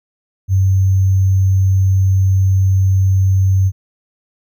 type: tone with sample-and-hold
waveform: sine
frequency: 95.4 Hz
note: G2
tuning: 47 cents flat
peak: -9 dBFS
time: 0.48-3.72 s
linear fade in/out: 50 ms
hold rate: 6300 Hz
effects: none